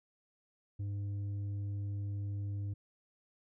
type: tone with tanh clipping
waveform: sine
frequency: 100.7 Hz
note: G2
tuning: 47 cents sharp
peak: -36 dBFS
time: 0.79-2.74 s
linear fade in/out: 10 ms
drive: 5 dB
effects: none